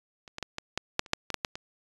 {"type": "clicks", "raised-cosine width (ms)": 0.2, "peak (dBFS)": [-29, -19, -15, -16, -11, -6, -30, -6, -15, -10, -10, -20], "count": 12, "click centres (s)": [0.278, 0.384, 0.427, 0.584, 0.776, 0.994, 1.062, 1.134, 1.303, 1.343, 1.448, 1.555], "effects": ["resampled to 24000 Hz"]}